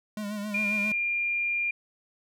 square tone with vibrato, 207.7 Hz, G#3, in tune, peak -32 dBFS, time 0.17-0.92 s, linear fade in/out 2 ms, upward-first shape sine, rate 7.4 Hz, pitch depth 50 cents each way
sine tone, 2400 Hz, D7, 37 cents sharp, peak -25 dBFS, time 0.54-1.71 s, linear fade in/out 5 ms
effects none

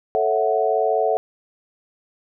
sine chord, F# minor seventh, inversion first, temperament equal, 440 / 554.4 / 659.3 / 740 Hz, A4 / C#5 / E5 / F#5, 0 / 0 / 0 / 0 cents, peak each -21 / -25 / -22 / -22 dBFS, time 0.15-1.17 s, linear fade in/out 0 ms, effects none

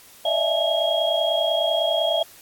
sine tone cluster, 588 / 644 / 674 / 849 / 3278 Hz, D5 / E5 / E5 / G#5 / G#7, +2 / -41 / +38 / +38 / -23 cents, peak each -26 / -24 / -24 / -32 / -24 dBFS, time 0.25-2.23 s, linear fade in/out 5 ms, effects white hiss -48 dBFS RMS until 2.41 s + AAC 64 kbps

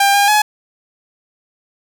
sawtooth tone with pitch steps, 797 / 807 / 845 Hz, G5 / G#5 / G#5, +28 / -50 / +30 cents, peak -6 dBFS, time 0-0.42 s, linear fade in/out 5 ms, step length 140 ms, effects none

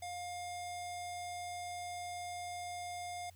square tone with low-pass filter, 709 Hz, F5, 26 cents sharp, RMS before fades -43 dBFS, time 0.02-3.3 s, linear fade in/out 5 ms, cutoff 9000 Hz, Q 2.3, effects added 88 Hz sine -58 dBFS peak until 3.35 s + white hiss -68 dBFS RMS until 3.35 s

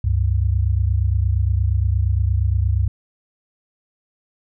sine tone pair together, 69.43 / 98 Hz, C#2 / G2, +3 / 0 cents, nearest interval tritone, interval 597 cents, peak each -18 dBFS, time 0.04-2.88 s, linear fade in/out 5 ms, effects none

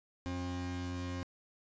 40% pulse tone pair together, 89.1 / 267 Hz, F2 / C4, +35 / +35 cents, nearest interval octave + perfect fifth, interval 1900 cents, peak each -38 / -39 dBFS, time 0.26-1.23 s, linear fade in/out 0 ms, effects resampled to 16000 Hz

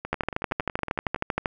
two click trains, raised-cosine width 0.5 ms, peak -9 / -17 dBFS, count 18 / 13, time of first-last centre 0.13-1.458 / 0.05-1.161 s, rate 12.8 / 10.8 Hz, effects none

